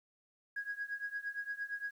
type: tone with tremolo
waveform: sine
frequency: 1651 Hz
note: G#6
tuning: 11 cents flat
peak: -33 dBFS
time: 0.56-1.91 s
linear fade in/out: 5 ms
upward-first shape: triangle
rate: 8.7 Hz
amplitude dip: 95%
effects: tanh soft clip ceiling -30 dBFS + 11-bit